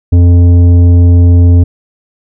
sine tone with tanh clipping, 87.31 Hz, F2, in tune, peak -3 dBFS, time 0.12-1.64 s, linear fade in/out 10 ms, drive 10 dB, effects none

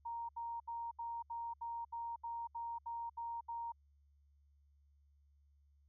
sine tone bursts, 932 Hz, A#5, 1 cent flat, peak -40 dBFS, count 12, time 0.05-3.722 s, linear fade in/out 10 ms, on 240 ms, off 72 ms, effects added 71 Hz sine -67 dBFS peak until 5.88 s

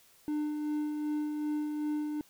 triangle tone with tremolo, 300 Hz, D4, 37 cents sharp, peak -27 dBFS, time 0.28-2.21 s, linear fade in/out 0 ms, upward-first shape sine, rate 2.6 Hz, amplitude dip 35%, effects white hiss -62 dBFS RMS until 2.29 s

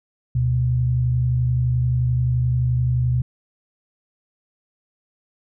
sine tone pair together, 71.9 / 123.43 Hz, D2 / B2, -36 / -1 cents, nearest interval major sixth, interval 935 cents, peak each -25 / -17 dBFS, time 0.35-3.22 s, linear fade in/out 5 ms, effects none

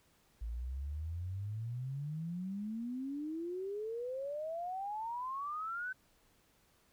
sine exponential sweep, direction up, 54.1 to 1539 Hz, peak -37 dBFS, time 0.41-5.93 s, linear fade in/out 10 ms, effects pink hiss -70 dBFS RMS until 6.92 s

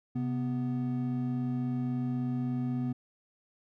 triangle tone pair together, 131.1 / 247.5 Hz, C3 / B3, +4 / +4 cents, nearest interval major seventh, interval 1100 cents, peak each -31 / -29 dBFS, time 0.15-2.93 s, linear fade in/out 10 ms, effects none

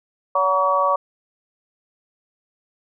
harmonic tone with a mistuned harmonic, 189 Hz, F#3, 37 cents sharp, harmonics 3 / 4 / 5 / 6, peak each -21 / -27 / -23 / -18 dBFS, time 0.35-0.96 s, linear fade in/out 5 ms, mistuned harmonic 4, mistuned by -42 cents, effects none

